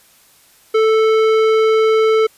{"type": "tone with tanh clipping", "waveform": "sine", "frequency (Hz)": 440, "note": "A4", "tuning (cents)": 0, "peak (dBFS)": -12, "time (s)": [0.74, 2.27], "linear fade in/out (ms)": 10, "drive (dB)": 15, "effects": ["white hiss -50 dBFS RMS until 2.37 s", "resampled to 32000 Hz"]}